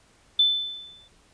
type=tone with exponential decay; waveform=sine; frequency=3520 Hz; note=A7; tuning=in tune; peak=-14 dBFS; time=0.39-1.08 s; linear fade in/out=5 ms; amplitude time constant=150 ms; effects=pink hiss -59 dBFS RMS until 1.33 s + resampled to 22050 Hz